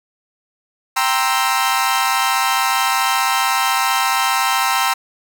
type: chord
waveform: sawtooth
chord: C dominant seventh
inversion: second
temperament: equal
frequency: 784 / 932.3 / 1046.5 / 1318.5 Hz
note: G5 / Bb5 / C6 / E6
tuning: 0 / 0 / 0 / 0 cents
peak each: -17 dBFS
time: 0.96-4.94 s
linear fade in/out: 10 ms
effects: none